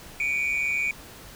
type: tone pair together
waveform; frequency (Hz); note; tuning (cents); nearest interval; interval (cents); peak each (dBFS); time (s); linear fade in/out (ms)
sine; 2287 / 2427; D7 / D#7; -47 / -44; minor second; 103; -24; 0.2-0.91; 2
effects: tanh soft clip ceiling -20 dBFS + pink hiss -45 dBFS RMS until 1.35 s